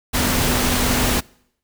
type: tone in noise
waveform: sine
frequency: 248.1 Hz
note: B3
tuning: 8 cents sharp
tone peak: -24 dBFS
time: 0.13-1.21 s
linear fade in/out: 20 ms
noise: pink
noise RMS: -19 dBFS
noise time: 0.13-1.21 s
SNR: -8 dB
effects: noise-tail reverb RT60 0.7 s tail -25 dB re dry